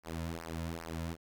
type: tone with flanger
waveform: sawtooth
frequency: 82.41 Hz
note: E2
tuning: in tune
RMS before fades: -40 dBFS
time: 0.03-1.17 s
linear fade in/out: 50 ms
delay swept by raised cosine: 0.27 to 2.67 ms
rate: 2.5 Hz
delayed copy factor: -0.95
effects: none

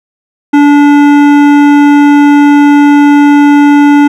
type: tone with hard clipping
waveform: sine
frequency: 289.2 Hz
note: D4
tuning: 27 cents flat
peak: -3 dBFS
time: 0.53-4.08 s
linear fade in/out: 10 ms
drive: 14 dB
effects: none

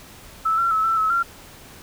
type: tone with pitch steps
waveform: sine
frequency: 1311 / 1362 / 1298 / 1334 / 1293 / 1376 Hz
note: E6 / F6 / E6 / E6 / E6 / F6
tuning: -10 / -44 / -27 / +20 / -34 / -26 cents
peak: -17 dBFS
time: 0.45-1.23 s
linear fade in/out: 10 ms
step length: 130 ms
effects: pink hiss -44 dBFS RMS until 1.82 s

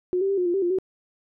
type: tone with pitch steps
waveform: sine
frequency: 362.2 / 389.6 / 394.8 / 359.5 / 347.9 / 389.9 / 349.8 / 376.1 Hz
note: F#4 / G4 / G4 / F#4 / F4 / G4 / F4 / F#4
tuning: -37 / -11 / +12 / -50 / -7 / -9 / +3 / +28 cents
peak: -20 dBFS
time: 0.13-0.786 s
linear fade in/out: 0 ms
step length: 82 ms
effects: none

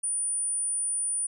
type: tone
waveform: sine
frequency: 9410 Hz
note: D9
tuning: 2 cents sharp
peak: -26 dBFS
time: 0.03-1.27 s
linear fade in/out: 10 ms
effects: none

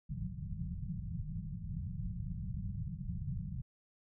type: low-pass noise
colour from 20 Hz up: white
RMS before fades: -40 dBFS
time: 0.09-3.62 s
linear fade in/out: 10 ms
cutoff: 190 Hz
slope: 96 dB/octave
effects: none

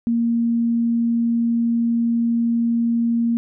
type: tone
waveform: sine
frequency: 233.1 Hz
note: A#3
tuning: in tune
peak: -16 dBFS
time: 0.07-3.37 s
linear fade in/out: 0 ms
effects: none

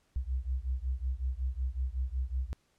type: beating tone pair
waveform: sine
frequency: 61.74 / 67.14 Hz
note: B1 / C2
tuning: 0 / +45 cents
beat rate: 5.4 Hz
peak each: -33 / -34 dBFS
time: 0.16-2.53 s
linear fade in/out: 0 ms
effects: pink hiss -72 dBFS RMS until 2.78 s + low-pass 10000 Hz 12 dB/octave

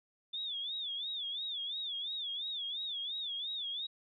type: tone with vibrato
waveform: sine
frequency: 3520 Hz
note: A7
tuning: in tune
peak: -36 dBFS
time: 0.33-3.87 s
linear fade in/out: 10 ms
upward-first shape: sine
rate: 2.9 Hz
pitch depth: 140 cents each way
effects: none

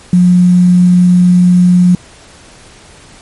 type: tone with quantisation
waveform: sine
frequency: 178.8 Hz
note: F3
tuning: 41 cents sharp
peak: -3 dBFS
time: 0.13-1.95 s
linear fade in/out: 2 ms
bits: 5
effects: pink hiss -38 dBFS RMS until 3.21 s + MP3 48 kbps

